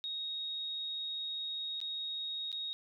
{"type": "tone with dropouts", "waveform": "sine", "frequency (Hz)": 3755, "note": "A#7", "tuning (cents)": 12, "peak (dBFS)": -36, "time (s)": [0.04, 2.73], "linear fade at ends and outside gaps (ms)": 0, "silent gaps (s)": [[1.803, 1.814], [2.517, 2.527]], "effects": []}